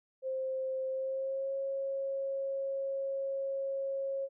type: tone with pitch glide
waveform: sine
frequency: 525 to 544.5 Hz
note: C5 to C#5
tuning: +6 to -31 cents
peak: -32 dBFS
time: 0.22-4.29 s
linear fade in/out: 50 ms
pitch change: +63 cents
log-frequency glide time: 0.88-1.54 s
effects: none